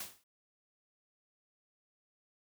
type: noise with exponential decay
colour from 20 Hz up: white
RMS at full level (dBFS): -38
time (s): 0-0.24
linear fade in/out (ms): 5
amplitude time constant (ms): 52
effects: none